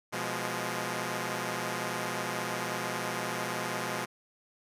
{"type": "chord", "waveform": "5% pulse", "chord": "F diminished", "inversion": "second", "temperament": "equal", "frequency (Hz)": [123.47, 174.61, 207.7], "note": ["Cb3", "F3", "Ab3"], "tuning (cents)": [0, 0, 0], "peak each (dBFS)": -25, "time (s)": [0.12, 4.06], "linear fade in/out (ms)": 20, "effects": ["resampled to 32000 Hz"]}